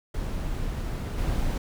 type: noise with level steps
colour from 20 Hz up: brown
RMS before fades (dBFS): -30 / -26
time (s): 0.14-1.58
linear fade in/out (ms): 5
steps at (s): 1.18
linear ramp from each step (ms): 2
effects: none